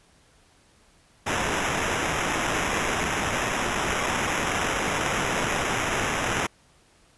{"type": "noise with sample-and-hold", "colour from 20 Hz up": "violet", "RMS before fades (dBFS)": -26, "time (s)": [1.26, 6.47], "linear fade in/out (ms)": 10, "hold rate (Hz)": 4410, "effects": ["pink hiss -59 dBFS RMS until 7.17 s", "resampled to 24000 Hz"]}